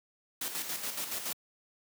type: noise with tremolo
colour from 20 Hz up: white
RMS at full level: -35 dBFS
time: 0.41-1.33 s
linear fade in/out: 5 ms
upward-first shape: square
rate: 7.1 Hz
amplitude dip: 50%
effects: high-pass 150 Hz 12 dB/octave